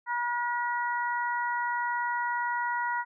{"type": "harmonic tone", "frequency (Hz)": 480.7, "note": "B4", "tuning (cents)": -47, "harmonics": [2, 3, 4], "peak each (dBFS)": [-29, -33, -35], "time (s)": [0.06, 3.05], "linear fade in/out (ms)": 50, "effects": []}